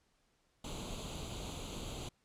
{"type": "noise with comb filter", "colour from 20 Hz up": "pink", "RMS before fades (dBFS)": -43, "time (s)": [0.64, 2.09], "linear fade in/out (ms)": 5, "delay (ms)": 0.28, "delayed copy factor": 0.8, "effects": ["pink hiss -75 dBFS RMS until 2.24 s", "low-pass 9000 Hz 12 dB/octave"]}